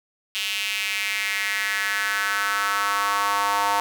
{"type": "tone with high-pass filter sweep", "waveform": "square", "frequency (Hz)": 101.1, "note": "G#2", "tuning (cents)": -46, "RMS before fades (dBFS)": -24, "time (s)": [0.35, 3.8], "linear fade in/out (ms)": 0, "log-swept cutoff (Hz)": [2900, 900], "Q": 3.5, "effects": []}